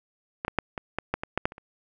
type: clicks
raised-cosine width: 0.5 ms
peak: -14 / -11 / -7 / -17 / -12 / -10 / -16 / -9 / -8 / -26 / -29 dBFS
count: 11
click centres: 0.449 / 0.481 / 0.587 / 0.778 / 0.986 / 1.14 / 1.235 / 1.376 / 1.455 / 1.521 / 1.581 s
effects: none